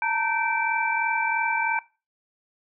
sine tone cluster, 886 / 929 / 1548 / 2333 Hz, A5 / A#5 / G6 / D7, +12 / -6 / -22 / -12 cents, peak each -28 dBFS, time 0.02-1.79 s, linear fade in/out 2 ms, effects noise-tail reverb RT60 0.3 s tail -20 dB re dry

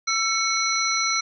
sine tone cluster, 1337 / 2205 / 4100 / 5880 Hz, E6 / C#7 / C8 / F#8, +24 / -10 / -36 / -12 cents, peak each -26 dBFS, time 0.07-1.21 s, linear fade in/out 10 ms, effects none

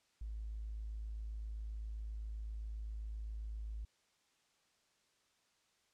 triangle tone with tanh clipping, 53.8 Hz, A1, 38 cents flat, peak -40 dBFS, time 0.21-3.85 s, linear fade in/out 5 ms, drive 2 dB, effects white hiss -75 dBFS RMS until 5.93 s + low-pass 7000 Hz 12 dB/octave

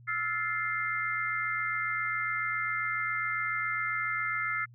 sine chord, F major seventh, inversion third, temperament just, 1309.6 / 1396.9 / 1746.1 / 2095 Hz, E6 / F6 / A6 / C7, -12 / 0 / -14 / +2 cents, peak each -35 / -36 / -36 / -32 dBFS, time 0.07-4.66 s, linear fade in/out 20 ms, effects added 120 Hz sine -51 dBFS peak until 4.74 s

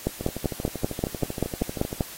two click trains, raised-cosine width 2 ms, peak -9 / -17 dBFS, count 11 / 24, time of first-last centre 0.07-2.008 / 0.21-2.007 s, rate 5.16 / 12.8 Hz, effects white hiss -41 dBFS RMS until 2.17 s + AAC 48 kbps

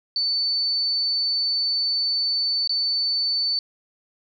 sine tone with dropouts, 4510 Hz, C#8, 29 cents sharp, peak -20 dBFS, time 0.16-3.59 s, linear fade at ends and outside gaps 1 ms, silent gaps 2.675-2.694 s, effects none

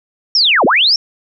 sine linear two-way sweep, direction down then up, 5600 to 185 to 5600 Hz, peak -8 dBFS, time 0.35-0.96 s, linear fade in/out 2 ms, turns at 0.65 s, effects none

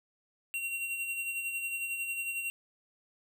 square tone with tremolo, 2745 Hz, F7, 31 cents flat, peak -32 dBFS, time 0.54-2.5 s, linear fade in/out 0 ms, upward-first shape sine, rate 11 Hz, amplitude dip 45%, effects none

